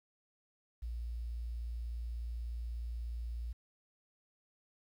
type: tone with quantisation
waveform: sine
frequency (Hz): 58.3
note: A#1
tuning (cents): +1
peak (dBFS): -37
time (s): 0.82-3.53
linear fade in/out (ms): 10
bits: 11
effects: none